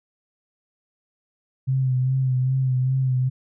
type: tone with vibrato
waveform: sine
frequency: 130 Hz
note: C3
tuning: 11 cents flat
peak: -18 dBFS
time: 1.67-3.3 s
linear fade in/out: 20 ms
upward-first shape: sine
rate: 2.5 Hz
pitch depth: 37 cents each way
effects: none